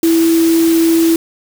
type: tone in noise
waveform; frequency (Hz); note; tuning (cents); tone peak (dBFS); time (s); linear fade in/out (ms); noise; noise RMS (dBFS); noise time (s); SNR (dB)
sine; 329.6; E4; 0; -8; 0.03-1.16; 2; white; -23; 0.03-1.16; +12
effects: none